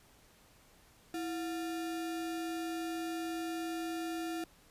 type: tone with sample-and-hold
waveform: sine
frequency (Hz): 329.6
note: E4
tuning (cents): 0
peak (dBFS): -35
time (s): 1.14-4.44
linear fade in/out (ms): 2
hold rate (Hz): 1050
effects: pink hiss -63 dBFS RMS until 4.7 s + resampled to 32000 Hz